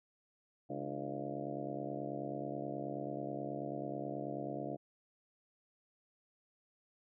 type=harmonic tone with a mistuned harmonic; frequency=69.3 Hz; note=C#2; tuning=in tune; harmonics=2 / 3 / 4 / 5 / 6 / 7 / 8 / 9 / 10; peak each=-47 / -48 / -44 / -48 / -49 / -50 / -48 / -46 / -46 dBFS; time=0.69-4.77 s; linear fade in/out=20 ms; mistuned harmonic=4; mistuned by=+110 cents; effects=none